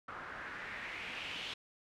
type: noise with low-pass filter sweep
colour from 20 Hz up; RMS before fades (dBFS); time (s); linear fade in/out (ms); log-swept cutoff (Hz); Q
white; -44; 0.08-1.54; 5; 1300 to 3200; 3.2
effects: none